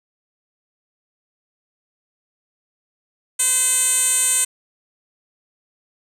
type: tone with band-pass filter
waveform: 10% pulse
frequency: 512 Hz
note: C5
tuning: 38 cents flat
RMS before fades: -18 dBFS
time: 3.39-4.45 s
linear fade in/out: 10 ms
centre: 8800 Hz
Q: 5.1
effects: none